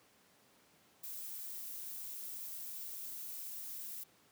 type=noise; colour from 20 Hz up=violet; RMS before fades=-45 dBFS; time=1.03-4.04 s; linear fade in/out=10 ms; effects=pink hiss -67 dBFS RMS until 4.31 s + high-pass 150 Hz 12 dB/octave